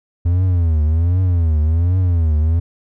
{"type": "tone with vibrato", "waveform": "triangle", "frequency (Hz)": 84, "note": "E2", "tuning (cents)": 33, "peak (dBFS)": -10, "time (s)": [0.25, 2.6], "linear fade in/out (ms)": 10, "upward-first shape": "triangle", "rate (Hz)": 1.3, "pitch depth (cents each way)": 200, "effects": []}